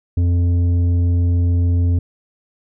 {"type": "tone with tanh clipping", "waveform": "sine", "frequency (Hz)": 87.31, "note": "F2", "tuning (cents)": 0, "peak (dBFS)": -14, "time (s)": [0.17, 1.99], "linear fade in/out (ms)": 5, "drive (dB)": 8, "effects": []}